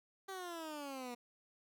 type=exponential sweep; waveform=15% pulse; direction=down; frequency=392 to 238.4 Hz; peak=-37 dBFS; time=0.28-1.15 s; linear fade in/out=10 ms; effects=none